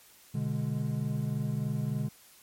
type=chord; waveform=triangle; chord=G# diminished; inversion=first; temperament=equal; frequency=123.47 / 146.83 / 207.7 Hz; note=B2 / D3 / G#3; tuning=0 / 0 / 0 cents; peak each=-31 / -30 / -33 dBFS; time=0.34-2.09 s; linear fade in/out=10 ms; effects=white hiss -57 dBFS RMS until 2.42 s + MP3 64 kbps